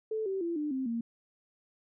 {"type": "tone with pitch steps", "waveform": "sine", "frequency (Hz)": [437.4, 385.2, 339.2, 298.8, 263.1, 231.7], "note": ["A4", "G4", "E4", "D4", "C4", "A#3"], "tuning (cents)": [-10, -30, 50, 30, 10, -10], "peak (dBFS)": -30, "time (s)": [0.11, 1.01], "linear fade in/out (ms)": 5, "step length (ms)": 150, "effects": []}